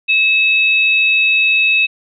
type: tone pair together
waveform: sine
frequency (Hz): 2593 / 3788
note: E7 / A#7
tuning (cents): -29 / +27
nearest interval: perfect fifth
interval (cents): 656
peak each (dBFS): -10 / -20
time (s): 0.08-1.87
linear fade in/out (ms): 20
effects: none